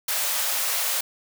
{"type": "high-pass noise", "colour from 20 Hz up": "white", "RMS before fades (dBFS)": -25, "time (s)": [0.08, 1.01], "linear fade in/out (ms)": 5, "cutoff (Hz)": 490, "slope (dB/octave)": 96, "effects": []}